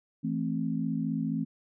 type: chord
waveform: sine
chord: A minor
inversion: second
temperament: just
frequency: 165 / 220 / 264 Hz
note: E3 / A3 / C4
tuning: +2 / 0 / +16 cents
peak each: -32 dBFS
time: 0.23-1.45 s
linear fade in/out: 20 ms
effects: none